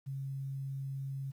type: tone with quantisation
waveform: sine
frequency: 136.1 Hz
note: C#3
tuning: 31 cents flat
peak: -36 dBFS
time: 0.06-1.32 s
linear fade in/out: 20 ms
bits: 11
effects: none